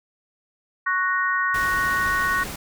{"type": "chord", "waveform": "sine", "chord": "F# major", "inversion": "second", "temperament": "equal", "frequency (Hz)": [1108.7, 1480, 1864.7], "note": ["C#6", "F#6", "A#6"], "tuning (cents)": [0, 0, 0], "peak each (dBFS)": -24, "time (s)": [0.86, 2.44], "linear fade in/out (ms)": 10}
{"type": "noise", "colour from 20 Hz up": "pink", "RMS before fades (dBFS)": -33, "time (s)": [1.54, 2.56], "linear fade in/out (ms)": 5}
{"effects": []}